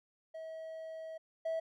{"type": "tone pair in turn", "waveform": "triangle", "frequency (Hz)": [643, 650.1], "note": ["E5", "E5"], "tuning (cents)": [-43, -24], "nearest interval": "unison", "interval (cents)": 19, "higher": "second", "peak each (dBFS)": [-40, -30], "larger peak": "second", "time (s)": [[0.34, 1.18], [1.45, 1.6]], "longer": "first", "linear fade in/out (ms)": 10, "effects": ["tanh soft clip ceiling -27 dBFS"]}